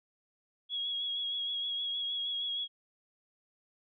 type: tone with vibrato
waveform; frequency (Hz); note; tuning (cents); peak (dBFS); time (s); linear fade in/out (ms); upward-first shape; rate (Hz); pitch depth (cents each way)
sine; 3322; G#7; 0; -32; 0.69-2.68; 50; sine; 6.4; 25
effects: none